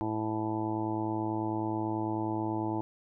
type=harmonic tone; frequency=109.2 Hz; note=A2; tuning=13 cents flat; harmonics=1 / 2 / 3 / 4 / 5 / 6 / 7 / 8 / 9; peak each=-37 / -40 / -32 / -45 / -46 / -43 / -43 / -37 / -45 dBFS; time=0.01-2.81 s; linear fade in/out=0 ms; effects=none